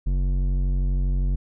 square tone with low-pass filter, 46.25 Hz, F#1, in tune, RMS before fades -22 dBFS, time 0.06-1.36 s, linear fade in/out 10 ms, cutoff 190 Hz, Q 0.69, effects none

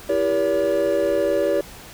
triangle chord, E diminished seventh, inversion none, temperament just, 329.6 / 395.6 / 474.7 / 569.6 Hz, E4 / G4 / Bb4 / Db5, 0 / +16 / +31 / +47 cents, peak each -24 / -22 / -24 / -18 dBFS, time 0.09-1.61 s, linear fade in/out 5 ms, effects pink hiss -41 dBFS RMS until 1.93 s

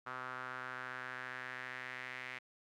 sawtooth tone with band-pass filter sweep, 127.5 Hz, C3, 44 cents flat, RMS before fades -45 dBFS, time 0.06-2.39 s, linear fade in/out 10 ms, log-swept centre 1300 to 2100 Hz, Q 3.6, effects none

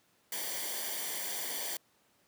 white noise with comb filter, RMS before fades -37 dBFS, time 0.32-1.77 s, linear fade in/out 2 ms, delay 0.76 ms, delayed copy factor -0.7, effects pink hiss -69 dBFS RMS until 2.27 s + high-pass 150 Hz 12 dB/octave

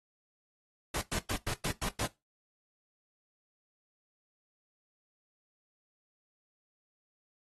pink noise bursts, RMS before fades -34 dBFS, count 7, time 0.94-2.065 s, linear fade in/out 5 ms, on 75 ms, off 100 ms, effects noise-tail reverb RT60 0.2 s tail -17 dB re dry + AAC 32 kbps

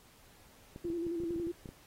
clicks, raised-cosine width 3 ms, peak -32 dBFS, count 12, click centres 0.761 / 0.851 / 0.902 / 1.067 / 1.202 / 1.236 / 1.307 / 1.361 / 1.399 / 1.47 / 1.658 / 1.69 s
sine tone with vibrato, 339 Hz, E4, 49 cents sharp, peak -33 dBFS, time 0.84-1.52 s, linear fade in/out 10 ms, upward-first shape square, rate 11 Hz, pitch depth 39 cents each way
effects pink hiss -61 dBFS RMS until 1.86 s + AAC 48 kbps

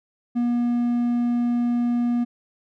triangle tone, 240 Hz, B3, 49 cents flat, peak -17 dBFS, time 0.35-2.25 s, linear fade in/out 20 ms, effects none

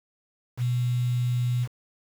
sine tone with quantisation, 122.9 Hz, B2, 8 cents flat, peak -22 dBFS, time 0.57-1.68 s, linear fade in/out 50 ms, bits 7, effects none

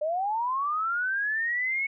sine linear sweep, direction up, 587.3 to 2217 Hz, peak -25 dBFS, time 0.01-1.87 s, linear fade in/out 10 ms, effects none

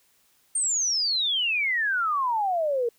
sine exponential sweep, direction down, 8870 to 456.1 Hz, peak -22 dBFS, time 0.55-2.89 s, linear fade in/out 5 ms, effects white hiss -64 dBFS RMS until 2.98 s

